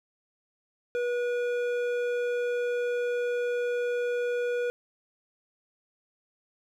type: tone with hard clipping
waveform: sine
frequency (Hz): 485.1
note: B4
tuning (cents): -31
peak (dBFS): -28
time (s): 0.95-4.7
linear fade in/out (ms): 0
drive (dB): 10
effects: none